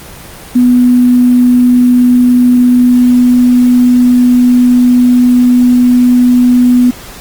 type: tone with quantisation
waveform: sine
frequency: 246.9 Hz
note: B3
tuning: in tune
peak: -3 dBFS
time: 0.55-6.91 s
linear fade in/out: 10 ms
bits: 5
effects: pink hiss -30 dBFS RMS until 7.2 s + Opus 24 kbps